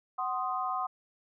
sine chord, C diminished, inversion second, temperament equal with one note detuned, 747.3 / 1046.5 / 1244.5 Hz, Gb5 / C6 / Eb6, +17 / 0 / 0 cents, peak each -34 dBFS, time 0.18-0.87 s, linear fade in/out 10 ms, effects none

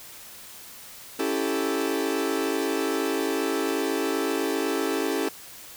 40% pulse chord, A dominant seventh, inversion first, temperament equal, 277.2 / 329.6 / 392 / 440 Hz, C#4 / E4 / G4 / A4, 0 / 0 / 0 / 0 cents, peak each -29 dBFS, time 1.19-5.29 s, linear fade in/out 5 ms, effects white hiss -44 dBFS RMS until 5.76 s

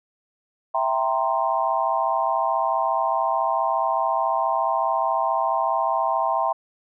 sine chord, C dominant seventh, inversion first, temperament equal, 659.3 / 784 / 932.3 / 1046.5 Hz, E5 / G5 / Bb5 / C6, 0 / 0 / 0 / 0 cents, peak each -25 dBFS, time 0.74-6.53 s, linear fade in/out 10 ms, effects none

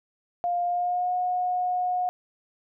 sine tone with pitch glide, 703 to 724.9 Hz, F5 to F#5, +11 to -36 cents, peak -23 dBFS, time 0.44-2.09 s, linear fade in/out 0 ms, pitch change +53 cents, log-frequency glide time 0.64-1.14 s, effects none

